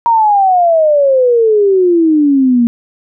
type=exponential sweep; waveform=sine; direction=down; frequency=948 to 231.8 Hz; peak=-6 dBFS; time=0.06-2.67 s; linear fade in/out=0 ms; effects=none